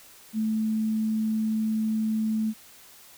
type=tone; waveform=sine; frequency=218.7 Hz; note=A3; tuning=10 cents flat; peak=-23 dBFS; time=0.33-2.54 s; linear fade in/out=50 ms; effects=white hiss -51 dBFS RMS until 3.17 s